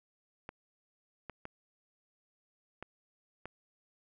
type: clicks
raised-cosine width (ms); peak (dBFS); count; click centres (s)
0.5; -27; 5; 0.491 / 1.297 / 1.454 / 2.826 / 3.456
effects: none